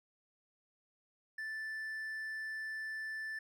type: tone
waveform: triangle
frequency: 1760 Hz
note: A6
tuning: in tune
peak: -37 dBFS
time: 1.38-3.39 s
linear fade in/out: 5 ms
effects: none